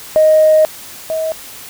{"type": "tone pair in turn", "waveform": "sine", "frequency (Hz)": [623, 637.9], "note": ["D#5", "D#5"], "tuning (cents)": [2, 43], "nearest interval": "unison", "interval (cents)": 41, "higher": "second", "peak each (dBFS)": [-5, -15], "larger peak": "first", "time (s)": [[0.16, 0.65], [1.1, 1.32]], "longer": "first", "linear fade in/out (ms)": 0, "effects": ["tanh soft clip ceiling -1 dBFS", "white hiss -33 dBFS RMS until 1.69 s"]}